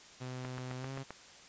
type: tone with pitch glide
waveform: sawtooth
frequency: 127.4 to 134.9 Hz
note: C3 to C#3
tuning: -46 to -47 cents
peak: -36 dBFS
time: 0.2-1.04 s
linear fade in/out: 20 ms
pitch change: +99 cents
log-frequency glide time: 0.77-0.92 s
type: click train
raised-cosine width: 0.5 ms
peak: -27 dBFS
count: 6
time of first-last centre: 0.45-1.106 s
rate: 7.62 Hz
effects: white hiss -55 dBFS RMS until 1.48 s + resampled to 16000 Hz